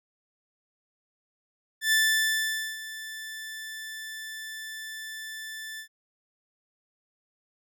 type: tone with ADSR envelope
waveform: sawtooth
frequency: 1760 Hz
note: A6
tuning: in tune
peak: -16 dBFS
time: 1.81-5.88 s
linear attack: 110 ms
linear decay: 850 ms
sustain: -17 dB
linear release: 89 ms
effects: none